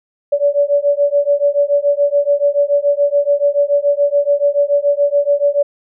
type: beating tone pair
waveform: sine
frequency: 570 / 577 Hz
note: C#5 / D5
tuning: +48 / -31 cents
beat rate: 7 Hz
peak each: -14 dBFS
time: 0.32-5.63 s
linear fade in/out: 10 ms
effects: none